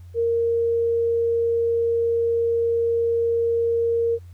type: tone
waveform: sine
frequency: 464.2 Hz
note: A#4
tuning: 7 cents flat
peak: -18 dBFS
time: 0.14-4.19 s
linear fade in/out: 50 ms
effects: added 88 Hz sine -39 dBFS peak until 4.33 s + pink hiss -62 dBFS RMS until 4.33 s